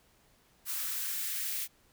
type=noise with high-pass filter sweep; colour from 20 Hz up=blue; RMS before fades=-35 dBFS; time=0.65-1.68 s; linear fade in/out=50 ms; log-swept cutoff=1200 to 2000 Hz; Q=1.7; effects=pink hiss -66 dBFS RMS until 1.92 s